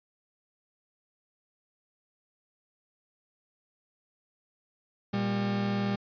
40% pulse tone pair together, 118.9 / 199.54 Hz, A#2 / G3, +35 / +31 cents, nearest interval major sixth, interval 896 cents, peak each -33 / -27 dBFS, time 5.13-5.96 s, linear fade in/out 10 ms, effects resampled to 11025 Hz

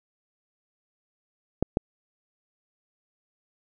clicks, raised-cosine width 2 ms, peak -8 dBFS, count 2, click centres 1.626 / 1.771 s, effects none

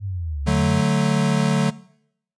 sine linear two-way sweep, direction down then up, 103.4 to 68.9 to 99.9 Hz, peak -24 dBFS, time 0-0.83 s, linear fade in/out 50 ms, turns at 0.43 s
square chord, D major, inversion none, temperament equal, 146.83 / 185 / 220 Hz, D3 / F#3 / A3, 0 / 0 / 0 cents, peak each -21 / -22 / -24 dBFS, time 0.46-1.71 s, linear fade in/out 20 ms
effects noise-tail reverb RT60 0.7 s tail -20 dB re dry + resampled to 22050 Hz

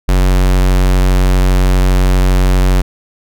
square tone, 46.25 Hz, F#1, in tune, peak -8 dBFS, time 0.08-2.82 s, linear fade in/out 10 ms, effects none

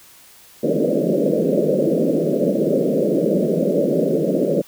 white band-pass noise, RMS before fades -18 dBFS, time 0.63-4.62 s, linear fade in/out 10 ms, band 150 to 600 Hz, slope 96 dB/octave, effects white hiss -47 dBFS RMS until 4.67 s

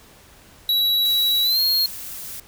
square tone with pitch glide, 3904 to 4257 Hz, B7 to C8, -21 to +29 cents, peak -17 dBFS, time 0.69-1.86 s, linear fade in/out 2 ms, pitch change +150 cents, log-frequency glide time 1.43-1.61 s
blue noise, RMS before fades -34 dBFS, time 1.05-2.4 s, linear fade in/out 2 ms
effects pink hiss -49 dBFS RMS until 2.47 s

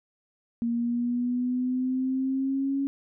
sine exponential sweep, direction up, 233.1 to 277.2 Hz, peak -24 dBFS, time 0.62-2.87 s, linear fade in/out 0 ms, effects none

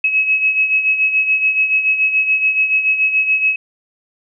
sine beating tone pair, 2566 / 2573 Hz, E7 / E7, -47 / -43 cents, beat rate 7 Hz, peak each -13 / -20 dBFS, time 0.04-3.56 s, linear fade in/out 5 ms, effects none

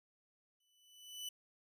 sawtooth tone with exponential growth, 2984 Hz, F#7, 14 cents sharp, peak -37 dBFS, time 0.6-1.29 s, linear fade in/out 5 ms, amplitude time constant 150 ms, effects none

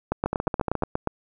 two click trains, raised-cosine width 1 ms, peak -9 / -11 dBFS, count 9 / 9, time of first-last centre 0.12-1.074 / 0.26-0.823 s, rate 8.39 / 14.2 Hz, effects none

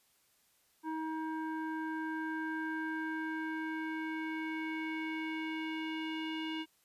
square tone with low-pass filter sweep, 317.1 Hz, D#4, 33 cents sharp, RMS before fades -38 dBFS, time 0.83-6.66 s, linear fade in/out 50 ms, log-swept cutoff 1200 to 2900 Hz, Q 4, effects white hiss -71 dBFS RMS until 6.84 s + resampled to 32000 Hz

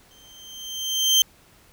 30% pulse tone with exponential growth, 3136 Hz, G7, in tune, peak -10 dBFS, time 0.11-1.22 s, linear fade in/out 1 ms, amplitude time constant 240 ms, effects pink hiss -55 dBFS RMS until 1.72 s

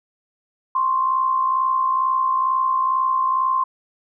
sine tone pair together, 1046.5 / 1108.7 Hz, C6 / C#6, 0 / 0 cents, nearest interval minor second, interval 100 cents, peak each -17 / -26 dBFS, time 0.75-3.64 s, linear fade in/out 5 ms, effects none

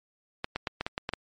clicks, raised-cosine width 0.3 ms, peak -14 dBFS, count 8, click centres 0.444 / 0.56 / 0.672 / 0.81 / 0.865 / 0.979 / 1.091 / 1.136 s, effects MP3 48 kbps

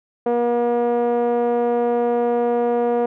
5% pulse tone with low-pass filter, 239.1 Hz, A#3, 44 cents sharp, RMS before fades -19 dBFS, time 0.26-3.06 s, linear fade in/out 5 ms, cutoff 560 Hz, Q 3.2, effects none

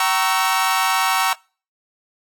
sawtooth chord, G diminished seventh, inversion none, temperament equal with one note detuned, 765.2 / 932.3 / 1108.7 / 1318.5 Hz, G5 / Bb5 / Db6 / Fb6, -42 / 0 / 0 / 0 cents, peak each -18 / -18 / -18 / -19 dBFS, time 0-1.33 s, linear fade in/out 2 ms, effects noise-tail reverb RT60 0.4 s tail -26 dB re dry + AAC 64 kbps

